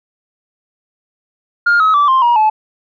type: tone with pitch steps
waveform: sine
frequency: 1411 / 1279 / 1159.4 / 1051 / 952.7 / 863.6 Hz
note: F6 / D#6 / D6 / C6 / A#5 / A5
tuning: +17 / +47 / -23 / +7 / +37 / -33 cents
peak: -6 dBFS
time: 1.66-2.5 s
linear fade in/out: 10 ms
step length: 140 ms
effects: tanh soft clip ceiling -6 dBFS